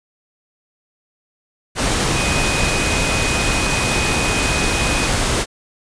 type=tone in noise; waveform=sine; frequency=2499 Hz; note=D#7; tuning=7 cents sharp; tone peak=-23 dBFS; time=2.13-5.1 s; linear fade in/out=50 ms; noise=pink; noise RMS=-18 dBFS; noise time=1.75-5.46 s; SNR=-8 dB; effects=resampled to 22050 Hz

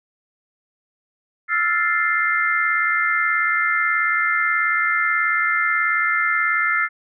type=chord; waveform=sine; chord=F major seventh; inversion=third; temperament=equal; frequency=1318.5 / 1396.9 / 1760 / 2093 Hz; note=E6 / F6 / A6 / C7; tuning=0 / 0 / 0 / 0 cents; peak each=-24 / -23 / -22 / -21 dBFS; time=1.48-6.89 s; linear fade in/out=50 ms; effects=none

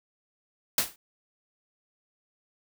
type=noise with exponential decay; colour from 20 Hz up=white; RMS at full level=-20 dBFS; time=0.78-0.96 s; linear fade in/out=2 ms; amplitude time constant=37 ms; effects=none

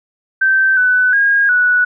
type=tone with pitch steps; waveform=sine; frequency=1553 / 1499 / 1630 / 1474 Hz; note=G6 / F#6 / G#6 / F#6; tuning=-17 / +22 / -33 / -7 cents; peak=-9 dBFS; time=0.41-1.85 s; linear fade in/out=10 ms; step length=360 ms; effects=none

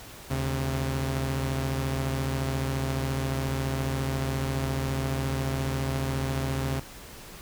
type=tone pair together; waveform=sawtooth; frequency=74.3 / 134.2 Hz; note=D2 / C3; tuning=+21 / +44 cents; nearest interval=minor seventh; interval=1023 cents; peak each=-28 / -24 dBFS; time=0.3-6.8 s; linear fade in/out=10 ms; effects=pink hiss -45 dBFS RMS until 7.41 s

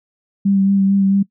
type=tone with vibrato; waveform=sine; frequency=196 Hz; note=G3; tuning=in tune; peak=-11 dBFS; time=0.45-1.23 s; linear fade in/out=10 ms; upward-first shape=sine; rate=4.5 Hz; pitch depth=20 cents each way; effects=noise-tail reverb RT60 0.1 s tail -21 dB re dry

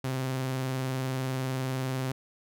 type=tone with vibrato; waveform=sawtooth; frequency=130.81 Hz; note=C3; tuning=in tune; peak=-25 dBFS; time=0.04-2.12 s; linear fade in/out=5 ms; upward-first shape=triangle; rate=20 Hz; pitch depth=56 cents each way; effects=none

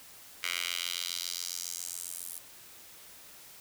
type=tone with high-pass filter sweep; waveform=10% pulse; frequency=87.31 Hz; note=F2; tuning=in tune; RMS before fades=-37 dBFS; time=0.43-2.39 s; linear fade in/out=5 ms; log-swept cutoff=2200 to 11000 Hz; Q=1.8; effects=white hiss -52 dBFS RMS until 3.6 s

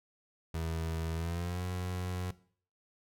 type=tone with pitch glide; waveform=30% pulse; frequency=81.6 to 90.54 Hz; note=E2 to F#2; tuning=-17 to -37 cents; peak=-31 dBFS; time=0.54-2.31 s; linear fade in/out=5 ms; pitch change=+180 cents; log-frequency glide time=1.14-1.61 s; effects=noise-tail reverb RT60 0.5 s tail -18 dB re dry

